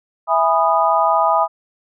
sine chord, E major seventh, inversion none, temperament just, 659.3 / 824.1 / 988.9 / 1236.1 Hz, E5 / G#5 / B5 / D#6, 0 / -14 / +2 / -12 cents, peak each -18 dBFS, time 0.27-1.48 s, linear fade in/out 50 ms, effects none

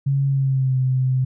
sine tone with pitch glide, 138.1 to 129.6 Hz, C#3 to C3, -6 to -16 cents, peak -16 dBFS, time 0.06-1.25 s, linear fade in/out 10 ms, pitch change -110 cents, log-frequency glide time 0.27-0.77 s, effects none

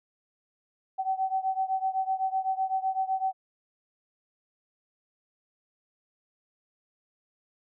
sine beating tone pair, 760 / 767.9 Hz, F#5 / G5, +46 / -36 cents, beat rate 7.9 Hz, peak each -28 / -30 dBFS, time 0.98-3.33 s, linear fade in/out 20 ms, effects none

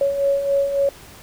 sine beating tone pair, 554.4 / 558 Hz, C#5 / C#5, 0 / +11 cents, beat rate 3.6 Hz, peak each -25 / -17 dBFS, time 0.01-0.89 s, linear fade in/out 2 ms, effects pink hiss -43 dBFS RMS until 1.22 s

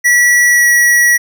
square tone with pitch glide, 1942 to 1927.5 Hz, B6 to B6, -30 to -43 cents, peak -7 dBFS, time 0.04-1.18 s, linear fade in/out 20 ms, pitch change -13 cents, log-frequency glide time 0.49-0.67 s, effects none

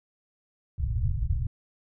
white low-pass noise, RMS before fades -27 dBFS, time 0.78-1.47 s, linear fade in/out 5 ms, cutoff 120 Hz, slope 48 dB/octave, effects none

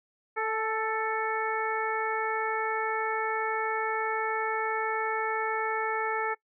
harmonic tone with a mistuned harmonic, 441.5 Hz, A4, 6 cents sharp, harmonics 1 / 2 / 3 / 4 / 5, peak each -32 / -32 / -33 / -35 / -36 dBFS, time 0.36-6.35 s, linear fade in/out 20 ms, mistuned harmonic 2, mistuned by -18 cents, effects noise-tail reverb RT60 0.1 s tail -21 dB re dry

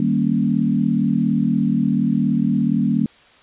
sine chord, Eb dominant seventh, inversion none, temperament equal, 155.56 / 196 / 233.1 / 277.2 Hz, Eb3 / G3 / Bb3 / Db4, 0 / 0 / 0 / 0 cents, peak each -23 / -20 / -19 / -23 dBFS, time 0-3.06 s, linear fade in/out 2 ms, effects white hiss -50 dBFS RMS until 3.42 s + resampled to 8000 Hz

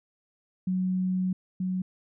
sine tone pair in turn, 185 / 185 Hz, F#3 / F#3, 0 / 0 cents, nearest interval unison, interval 0 cents, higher neither, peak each -24 / -26 dBFS, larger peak first, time 0.67-1.33 / 1.6-1.82 s, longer first, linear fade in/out 5 ms, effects none

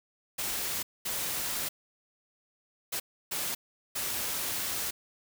white noise bursts at uneven times, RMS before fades -33 dBFS, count 5, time 0.38-0.83 / 1.05-1.69 / 2.92-3 / 3.31-3.55 / 3.95-4.91 s, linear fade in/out 10 ms, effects none

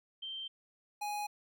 sine / square tone pair in turn, 3136 / 830.6 Hz, G7 / G#5, 0 / 0 cents, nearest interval octave + major seventh, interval 2300 cents, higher first, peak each -39 / -36 dBFS, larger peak second, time 0.22-0.48 / 1.01-1.27 s, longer neither, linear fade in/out 10 ms, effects none

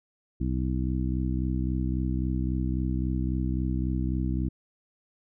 harmonic tone, 63.7 Hz, C2, 46 cents flat, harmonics 1 / 2 / 3 / 4 / 5, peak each -28 / -31 / -33 / -34 / -35 dBFS, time 0.4-4.49 s, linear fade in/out 10 ms, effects none

